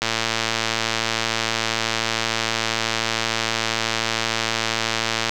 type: click train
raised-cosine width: 0.2 ms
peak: -3 dBFS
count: 597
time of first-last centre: 0.02-5.294 s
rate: 113 Hz
effects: none